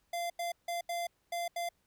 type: tone bursts at uneven times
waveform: square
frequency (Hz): 690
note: F5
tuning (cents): -21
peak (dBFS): -34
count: 6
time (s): 0.13-0.3 / 0.39-0.52 / 0.68-0.81 / 0.89-1.07 / 1.32-1.48 / 1.56-1.69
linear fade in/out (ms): 5
effects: pink hiss -75 dBFS RMS until 1.86 s